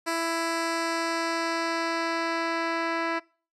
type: tone with low-pass filter sweep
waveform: 10% pulse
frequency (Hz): 331.4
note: E4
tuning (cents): +9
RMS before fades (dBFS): -28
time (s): 0.06-3.2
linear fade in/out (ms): 20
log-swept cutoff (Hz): 9800 to 3000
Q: 1
effects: noise-tail reverb RT60 0.4 s tail -24 dB re dry